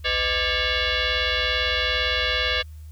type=tone with frequency modulation; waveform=sine; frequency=622.3 Hz; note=D#5; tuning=in tune; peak=-20 dBFS; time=0.04-2.63 s; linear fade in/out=20 ms; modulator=563 Hz; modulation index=6.2; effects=added 77 Hz sine -37 dBFS peak until 2.91 s + white hiss -60 dBFS RMS until 2.91 s